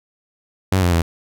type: tone with pitch steps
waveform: sawtooth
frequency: 94.8 / 88.2 / 83.8 Hz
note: F#2 / F2 / E2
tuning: +43 / +18 / +29 cents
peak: -10 dBFS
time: 0.72-1.02 s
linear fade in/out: 5 ms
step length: 100 ms
effects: none